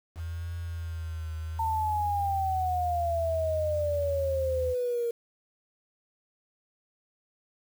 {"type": "tone with vibrato", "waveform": "sine", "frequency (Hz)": 82.41, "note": "E2", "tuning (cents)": 0, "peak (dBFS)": -32, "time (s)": [0.15, 4.75], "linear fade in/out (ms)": 50, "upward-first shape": "triangle", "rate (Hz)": 0.62, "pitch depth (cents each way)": 68}
{"type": "exponential sweep", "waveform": "sine", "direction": "down", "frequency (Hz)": [904, 466.2], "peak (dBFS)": -26, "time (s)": [1.59, 5.11], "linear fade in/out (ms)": 5}
{"effects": ["8-bit"]}